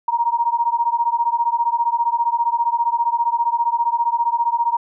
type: beating tone pair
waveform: sine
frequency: 932.3 / 947.3 Hz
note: A#5 / A#5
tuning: 0 / +28 cents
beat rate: 15 Hz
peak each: -19 dBFS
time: 0.08-4.77 s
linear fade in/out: 5 ms
effects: none